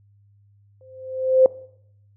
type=tone with exponential growth; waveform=sine; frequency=520 Hz; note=C5; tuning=11 cents flat; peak=-8 dBFS; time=0.81-1.46 s; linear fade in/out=1 ms; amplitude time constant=140 ms; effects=noise-tail reverb RT60 0.7 s tail -20 dB re dry + added 101 Hz sine -53 dBFS peak until 2.16 s